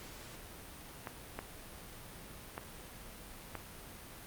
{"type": "clicks", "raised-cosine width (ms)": 0.5, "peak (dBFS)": -24, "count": 4, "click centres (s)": [1.072, 1.39, 2.579, 3.553], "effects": ["pink hiss -50 dBFS RMS until 4.26 s", "Opus 48 kbps"]}